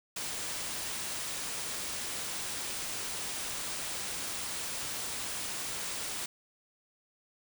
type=band-stop noise; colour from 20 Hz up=white; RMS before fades=-37 dBFS; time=0.16-6.26 s; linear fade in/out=5 ms; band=11000 to 16000 Hz; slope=96 dB/octave; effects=none